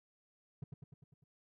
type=tone with echo; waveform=triangle; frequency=139.4 Hz; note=C#3; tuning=10 cents sharp; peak=-37 dBFS; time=0.62-0.64 s; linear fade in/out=5 ms; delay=100 ms; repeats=6; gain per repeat=-4 dB; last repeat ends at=1.24 s; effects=none